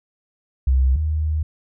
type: tone pair in turn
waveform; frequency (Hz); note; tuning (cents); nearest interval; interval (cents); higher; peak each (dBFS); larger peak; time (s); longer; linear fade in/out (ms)
sine; 65.41 / 77.38; C2 / D#2; 0 / -9; minor third; 291; second; -13 / -18; first; 0.67-0.96 / 0.96-1.43; second; 5
effects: none